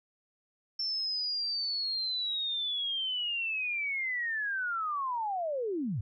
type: linear sweep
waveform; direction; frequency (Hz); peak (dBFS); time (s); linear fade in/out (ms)
sine; down; 5390 to 87.31; -30; 0.79-6.01; 5
effects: none